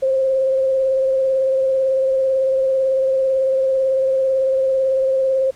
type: tone with vibrato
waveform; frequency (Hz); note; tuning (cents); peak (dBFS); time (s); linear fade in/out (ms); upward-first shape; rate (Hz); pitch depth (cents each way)
sine; 530; C5; +22; -14; 0.02-5.51; 10; sine; 18; 21
effects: pink hiss -49 dBFS RMS until 5.55 s + low-pass 10000 Hz 12 dB/octave